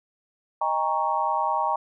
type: chord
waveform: sine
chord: Eb dominant seventh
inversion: none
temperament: equal with one note detuned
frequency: 622.3 / 802.3 / 932.3 / 1108.7 Hz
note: Eb5 / G5 / Bb5 / Db6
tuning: 0 / +40 / 0 / 0 cents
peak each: -31 / -27 / -25 / -28 dBFS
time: 0.61-1.76 s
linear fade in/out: 5 ms
effects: none